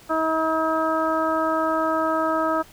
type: harmonic tone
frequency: 319.4 Hz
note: D#4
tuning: 45 cents sharp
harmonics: 1 / 2 / 3 / 4 / 5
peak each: -26 / -24 / -28 / -24 / -33 dBFS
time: 0.09-2.63 s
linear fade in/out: 20 ms
effects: pink hiss -49 dBFS RMS until 2.72 s

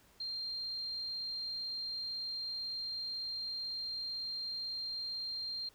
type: tone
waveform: sine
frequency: 4186 Hz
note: C8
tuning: in tune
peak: -37 dBFS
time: 0.2-5.69 s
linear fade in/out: 5 ms
effects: pink hiss -65 dBFS RMS until 5.74 s

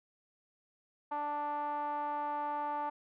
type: tone with low-pass filter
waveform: 5% pulse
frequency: 293.7 Hz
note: D4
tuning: in tune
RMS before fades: -36 dBFS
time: 1.11-2.9 s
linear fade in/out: 10 ms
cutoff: 960 Hz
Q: 9
effects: none

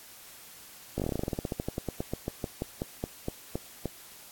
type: slowing click train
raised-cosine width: 2 ms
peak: -17 dBFS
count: 29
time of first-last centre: 0.98-3.857 s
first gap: 18 ms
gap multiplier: 1.11
effects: white hiss -50 dBFS RMS until 4.31 s + AAC 64 kbps

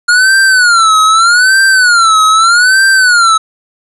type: tone with vibrato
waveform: square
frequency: 1416 Hz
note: F6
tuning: 23 cents sharp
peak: -5 dBFS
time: 0.08-3.38 s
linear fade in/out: 10 ms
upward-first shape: sine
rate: 0.81 Hz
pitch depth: 180 cents each way
effects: resampled to 24000 Hz + 7-bit

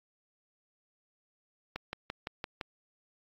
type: click train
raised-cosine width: 0.3 ms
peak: -20 dBFS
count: 6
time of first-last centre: 1.76-2.612 s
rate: 5.87 Hz
effects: AAC 48 kbps

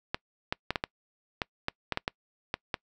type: clicks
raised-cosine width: 0.3 ms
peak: -12 dBFS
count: 12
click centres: 0.145 / 0.525 / 0.706 / 0.758 / 0.839 / 1.418 / 1.684 / 1.923 / 1.974 / 2.079 / 2.541 / 2.742 s
effects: noise-tail reverb RT60 0.1 s tail -26 dB re dry

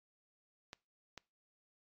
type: clicks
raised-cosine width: 0.2 ms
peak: -29 dBFS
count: 2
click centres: 0.731 / 1.177 s
effects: noise-tail reverb RT60 0.3 s tail -24 dB re dry + AAC 48 kbps

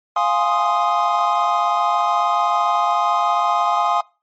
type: chord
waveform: triangle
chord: F minor seventh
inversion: none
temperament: equal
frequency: 698.5 / 830.6 / 1046.5 / 1244.5 Hz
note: F5 / Ab5 / C6 / Eb6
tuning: 0 / 0 / 0 / 0 cents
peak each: -19 dBFS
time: 0.16-4.01 s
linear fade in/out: 5 ms
effects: noise-tail reverb RT60 0.3 s tail -23 dB re dry + MP3 32 kbps

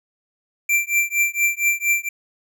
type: tone with tremolo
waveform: square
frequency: 2354 Hz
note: D7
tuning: 3 cents sharp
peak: -14 dBFS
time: 0.69-2.09 s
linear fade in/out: 5 ms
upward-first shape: triangle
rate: 4.3 Hz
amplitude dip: 100%
effects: none

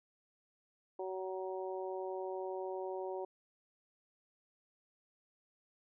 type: harmonic tone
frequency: 187.9 Hz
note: F#3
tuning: 27 cents sharp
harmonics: 2 / 3 / 4 / 5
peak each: -40 / -44 / -46 / -48 dBFS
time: 0.99-3.25 s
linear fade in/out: 5 ms
effects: none

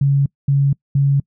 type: tone bursts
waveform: sine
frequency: 139.5 Hz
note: C#3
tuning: 11 cents sharp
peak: -11 dBFS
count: 3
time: 0.01-1.2 s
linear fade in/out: 5 ms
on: 250 ms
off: 220 ms
effects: noise-tail reverb RT60 0.1 s tail -25 dB re dry

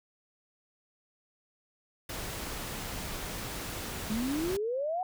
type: noise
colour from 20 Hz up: pink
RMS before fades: -38 dBFS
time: 2.09-4.57 s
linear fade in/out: 5 ms
type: exponential sweep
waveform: sine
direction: up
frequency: 207.7 to 758 Hz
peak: -29 dBFS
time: 4.1-5.03 s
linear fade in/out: 2 ms
effects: none

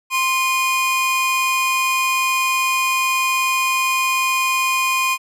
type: tone pair together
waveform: 45% pulse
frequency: 1046.5 / 2456 Hz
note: C6 / D#7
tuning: 0 / -23 cents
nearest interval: octave + minor third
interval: 1477 cents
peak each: -19 dBFS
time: 0.1-5.18 s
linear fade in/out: 50 ms
effects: resampled to 32000 Hz

